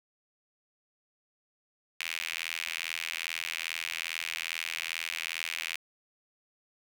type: tone with high-pass filter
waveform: sawtooth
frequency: 82.41 Hz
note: E2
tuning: in tune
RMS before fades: -36 dBFS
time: 2-5.76 s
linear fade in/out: 0 ms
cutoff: 2400 Hz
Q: 3.2
effects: 9-bit